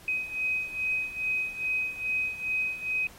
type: beating tone pair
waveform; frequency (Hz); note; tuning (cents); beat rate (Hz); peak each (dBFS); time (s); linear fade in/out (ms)
sine; 2520 / 2522.4; D#7 / D#7; +21 / +23; 2.4; -29 / -33; 0.08-3.07; 2
effects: pink hiss -52 dBFS RMS until 3.18 s + AAC 48 kbps